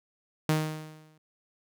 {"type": "tone with exponential decay", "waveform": "sawtooth", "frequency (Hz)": 155.56, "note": "D#3", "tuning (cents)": 0, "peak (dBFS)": -17, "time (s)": [0.49, 1.18], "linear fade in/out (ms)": 2, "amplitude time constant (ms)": 150, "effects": []}